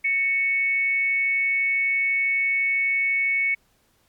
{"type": "tone with frequency modulation", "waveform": "sine", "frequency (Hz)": 2217, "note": "C#7", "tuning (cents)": 0, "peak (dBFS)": -19, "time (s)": [0.04, 3.55], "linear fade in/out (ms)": 10, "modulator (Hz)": 387, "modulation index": 0.23, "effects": ["pink hiss -64 dBFS RMS until 4.08 s", "MP3 96 kbps"]}